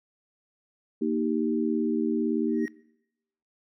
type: chord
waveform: sine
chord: Eb major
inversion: second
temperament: equal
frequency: 233.1 / 311.1 / 392 Hz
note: Bb3 / Eb4 / G4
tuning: 0 / 0 / 0 cents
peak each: -27 / -28 / -30 dBFS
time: 1.01-2.66 s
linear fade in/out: 10 ms
type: tone with exponential growth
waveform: triangle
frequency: 1883 Hz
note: A#6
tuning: 17 cents sharp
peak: -33 dBFS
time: 2.47-2.68 s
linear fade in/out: 0 ms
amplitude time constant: 44 ms
effects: noise-tail reverb RT60 0.9 s tail -23 dB re dry